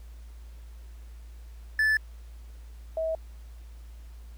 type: tone pair in turn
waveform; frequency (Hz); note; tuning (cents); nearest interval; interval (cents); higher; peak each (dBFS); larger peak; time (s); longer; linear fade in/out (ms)
triangle / sine; 1744 / 644.1; A6 / E5; -16 / -40; octave + perfect fourth; 1724; first; -19 / -26; first; 1.79-1.97 / 2.97-3.15; neither; 2
effects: added 57 Hz sine -42 dBFS peak until 4.37 s + pink hiss -61 dBFS RMS until 4.37 s